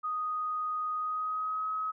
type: tone with pitch glide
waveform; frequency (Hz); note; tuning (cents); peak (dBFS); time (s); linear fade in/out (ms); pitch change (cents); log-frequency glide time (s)
sine; 1244.5 to 1274.3; D#6 to D#6; 0 to +41; -30; 0.03-1.92; 20; +41; 0.96-1.68
effects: none